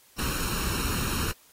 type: noise with comb filter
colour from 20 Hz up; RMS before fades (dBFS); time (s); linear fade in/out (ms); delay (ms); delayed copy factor
pink; -29; 0.18-1.32; 10; 0.73; +0.7
effects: white hiss -58 dBFS RMS until 1.52 s + AAC 48 kbps